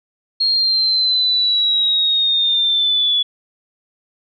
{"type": "linear sweep", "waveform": "sine", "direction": "down", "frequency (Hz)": [4259, 3407], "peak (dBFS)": -13, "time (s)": [0.4, 3.23], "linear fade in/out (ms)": 10, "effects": []}